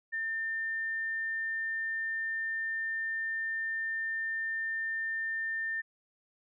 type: tone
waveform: sine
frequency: 1800 Hz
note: A6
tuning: 39 cents sharp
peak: -31 dBFS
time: 0.12-5.82 s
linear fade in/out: 20 ms
effects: none